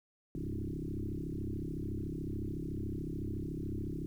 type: tone with frequency modulation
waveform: sine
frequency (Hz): 102.5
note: G#2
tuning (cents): -22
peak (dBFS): -35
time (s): 0.35-4.06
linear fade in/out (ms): 0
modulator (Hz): 33.8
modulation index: 7.4
effects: 11-bit